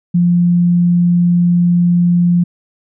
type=tone; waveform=sine; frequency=174.61 Hz; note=F3; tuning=in tune; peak=-8 dBFS; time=0.14-2.44 s; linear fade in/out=10 ms; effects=none